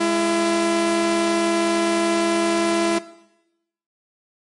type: tone pair together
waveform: sawtooth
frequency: 207.7 / 336 Hz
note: G#3 / E4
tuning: 0 / +33 cents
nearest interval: minor sixth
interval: 833 cents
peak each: -22 / -14 dBFS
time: 0-2.99 s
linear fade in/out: 10 ms
effects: noise-tail reverb RT60 0.9 s tail -17 dB re dry + MP3 48 kbps